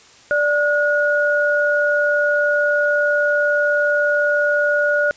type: tone pair together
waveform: sine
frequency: 587.3 / 1446.9 Hz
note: D5 / F#6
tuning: 0 / -39 cents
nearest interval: octave + major third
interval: 1561 cents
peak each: -17 dBFS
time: 0.31-5.11 s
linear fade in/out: 0 ms
effects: white hiss -47 dBFS RMS until 5.16 s + resampled to 16000 Hz